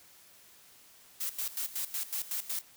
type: noise with tremolo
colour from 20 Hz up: blue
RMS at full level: -34 dBFS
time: 1.2-2.62 s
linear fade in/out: 10 ms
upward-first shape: square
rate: 5.4 Hz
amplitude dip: 80%
effects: white hiss -58 dBFS RMS until 2.76 s